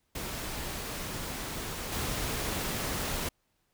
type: noise with level steps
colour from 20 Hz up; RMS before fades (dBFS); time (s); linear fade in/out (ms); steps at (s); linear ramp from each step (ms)
pink; -37 / -33; 0.15-3.29; 5; 1.92; 2
effects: pink hiss -75 dBFS RMS until 3.73 s